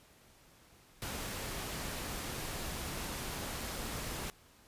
pink noise, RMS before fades -40 dBFS, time 1.02-4.3 s, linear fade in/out 0 ms, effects pink hiss -62 dBFS RMS until 4.67 s + resampled to 32000 Hz

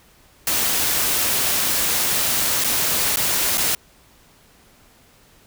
white noise with dropouts, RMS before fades -20 dBFS, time 0.47-3.75 s, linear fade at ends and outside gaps 2 ms, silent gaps 2.64-2.644 / 3.16-3.17 / 3.574-3.579 s, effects pink hiss -53 dBFS RMS until 5.46 s

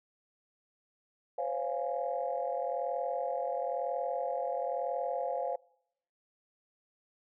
sine chord, Db major seventh, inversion third, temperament equal with one note detuned, 513.4 / 554.4 / 698.5 / 830.6 Hz, C5 / Db5 / F5 / Ab5, -33 / 0 / 0 / 0 cents, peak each -36 / -36 / -35 / -39 dBFS, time 1.38-5.56 s, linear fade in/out 5 ms, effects noise-tail reverb RT60 0.8 s tail -25 dB re dry + tanh soft clip ceiling -20 dBFS

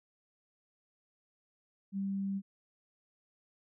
sine tone, 196 Hz, G3, in tune, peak -32 dBFS, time 1.92-2.42 s, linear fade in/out 50 ms, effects none

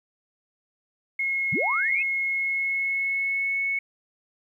sine tone with pitch glide, 2166 to 2205 Hz, C#7 to C#7, -41 to -10 cents, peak -23 dBFS, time 1.19-3.79 s, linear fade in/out 5 ms, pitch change +31 cents, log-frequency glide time 2.23-3.59 s
sine linear sweep, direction up, 90 to 2637 Hz, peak -25 dBFS, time 1.52-2.03 s, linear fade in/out 10 ms
effects 10-bit

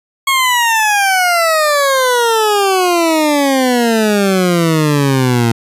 20% pulse exponential sweep, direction down, 1100 to 113.9 Hz, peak -5 dBFS, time 0.27-5.52 s, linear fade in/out 5 ms, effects resampled to 32000 Hz

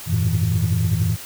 sine tone cluster, 90.1 / 103.8 / 114.1 / 162.2 Hz, F#2 / G#2 / A#2 / E3, -45 / 0 / -37 / -28 cents, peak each -21 dBFS, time 0.06-1.17 s, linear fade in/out 50 ms, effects tanh soft clip ceiling -11 dBFS + white hiss -36 dBFS RMS until 1.25 s

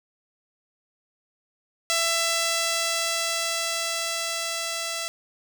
5% pulse tone with level ramp, 667 Hz, E5, 20 cents sharp, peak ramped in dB -10 to -17 dBFS, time 1.9-5.08 s, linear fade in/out 0 ms, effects none

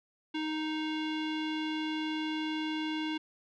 square tone with low-pass filter, 311.1 Hz, D#4, in tune, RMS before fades -34 dBFS, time 0.34-3.18 s, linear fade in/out 10 ms, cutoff 3200 Hz, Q 3.1, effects none

